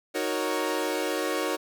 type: chord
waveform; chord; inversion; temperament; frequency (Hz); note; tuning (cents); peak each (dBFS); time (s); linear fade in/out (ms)
sawtooth; D# minor seventh; none; equal; 311.1 / 370 / 466.2 / 554.4; D#4 / F#4 / A#4 / C#5; 0 / 0 / 0 / 0; -28; 0.14-1.57; 20
effects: none